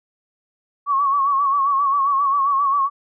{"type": "tone with vibrato", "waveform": "sine", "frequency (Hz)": 1115, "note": "C#6", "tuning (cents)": 10, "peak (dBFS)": -15, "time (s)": [0.86, 2.9], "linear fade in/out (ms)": 50, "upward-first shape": "sine", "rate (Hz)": 7.5, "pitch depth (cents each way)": 63, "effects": []}